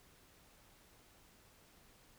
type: silence
effects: pink hiss -65 dBFS RMS until 2.18 s